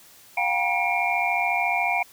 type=tone cluster; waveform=sine; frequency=710 / 784 / 954 / 2181 / 2369 Hz; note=F5 / G5 / A#5 / C#7 / D7; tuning=+28 / 0 / +40 / -29 / +14 cents; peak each=-26 / -28 / -30 / -29 / -25 dBFS; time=0.37-2.03 s; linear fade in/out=5 ms; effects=white hiss -51 dBFS RMS until 2.12 s